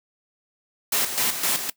white noise with tremolo, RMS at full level -22 dBFS, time 0.92-1.7 s, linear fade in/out 5 ms, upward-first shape square, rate 3.9 Hz, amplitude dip 60%, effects noise-tail reverb RT60 0.1 s tail -19 dB re dry + high-pass 150 Hz 12 dB/octave

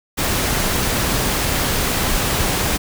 pink noise, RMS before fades -19 dBFS, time 0.17-2.78 s, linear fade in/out 20 ms, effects none

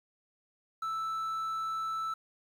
triangle tone with quantisation, 1318.5 Hz, E6, in tune, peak -30 dBFS, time 0.82-2.14 s, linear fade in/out 5 ms, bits 10, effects none

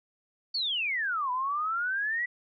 sine exponential two-way sweep, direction down then up, 4600 to 982 to 1980 Hz, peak -27 dBFS, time 0.54-2.26 s, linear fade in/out 10 ms, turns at 1.31 s, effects none

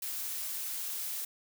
blue noise, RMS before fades -37 dBFS, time 0.02-1.25 s, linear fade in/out 5 ms, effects none

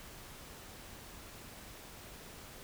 silence, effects pink hiss -51 dBFS RMS until 2.63 s

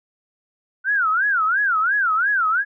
sine tone with vibrato, 1458 Hz, F#6, 26 cents flat, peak -16 dBFS, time 0.84-2.65 s, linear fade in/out 50 ms, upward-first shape sine, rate 2.9 Hz, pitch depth 250 cents each way, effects none

